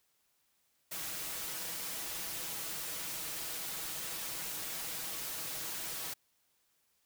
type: noise with comb filter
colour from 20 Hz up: white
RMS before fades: -40 dBFS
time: 0.91-6.14 s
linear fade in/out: 10 ms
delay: 6.2 ms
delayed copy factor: +0.6
effects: white hiss -75 dBFS RMS until 7.05 s